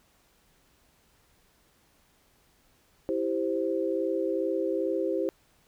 sine chord, C major, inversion first, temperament equal, 329.6 / 392 / 523.3 Hz, E4 / G4 / C5, 0 / 0 / 0 cents, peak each -30 dBFS, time 3.09-5.29 s, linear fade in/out 0 ms, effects pink hiss -65 dBFS RMS until 5.67 s

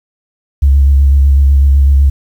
sine tone with vibrato, 69.3 Hz, C#2, in tune, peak -3 dBFS, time 0.62-2.1 s, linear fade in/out 10 ms, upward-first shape square, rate 8 Hz, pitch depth 26 cents each way, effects tanh soft clip ceiling 0 dBFS + 7-bit

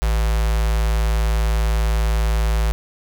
square tone with notch filter, 55 Hz, A1, in tune, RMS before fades -18 dBFS, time 0.02-2.72 s, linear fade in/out 0 ms, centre 250 Hz, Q 0.79, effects none

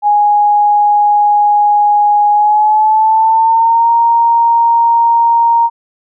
sine tone with pitch glide, 829 to 930.5 Hz, G#5 to A#5, -3 to -3 cents, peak -6 dBFS, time 0.02-5.7 s, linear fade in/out 50 ms, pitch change +200 cents, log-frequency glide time 2.31-3.9 s, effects none

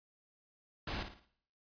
pink noise with echo, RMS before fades -39 dBFS, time 0.87-1.03 s, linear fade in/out 5 ms, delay 56 ms, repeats 4, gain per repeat -8 dB, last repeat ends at 1.254 s, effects noise-tail reverb RT60 0.6 s tail -17 dB re dry + resampled to 11025 Hz

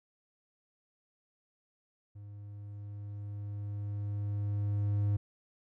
triangle tone with level ramp, 102.4 Hz, G#2, 24 cents flat, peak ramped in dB -43 to -24 dBFS, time 2.15-5.17 s, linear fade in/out 10 ms, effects none

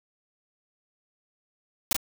white noise with echo, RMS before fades -22 dBFS, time 1.91-1.93 s, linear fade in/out 2 ms, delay 35 ms, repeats 1, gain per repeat -4 dB, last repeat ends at 1.965 s, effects none

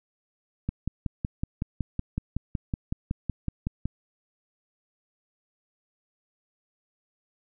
click train, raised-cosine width 5 ms, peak -15 dBFS, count 18, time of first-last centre 0.69-3.856 s, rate 5.37 Hz, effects none

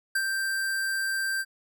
square tone with ADSR envelope, 1571 Hz, G6, 3 cents sharp, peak -23 dBFS, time 0.15-1.45 s, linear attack 7 ms, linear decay 53 ms, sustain -4 dB, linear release 46 ms, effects none

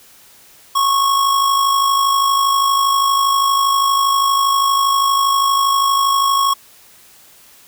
square tone with amplitude modulation, 1100 Hz, C#6, 14 cents flat, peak -11 dBFS, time 0.75-6.54 s, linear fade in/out 10 ms, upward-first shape sine, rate 52.5 Hz, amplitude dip 45%, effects white hiss -46 dBFS RMS until 7.67 s

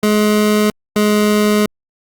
25% pulse tone pair in turn, 211.1 / 209.9 Hz, G#3 / G#3, +29 / +19 cents, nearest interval unison, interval 10 cents, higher first, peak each -7 dBFS, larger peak neither, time 0.03-0.7 / 0.96-1.66 s, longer second, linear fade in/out 2 ms, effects Opus 48 kbps

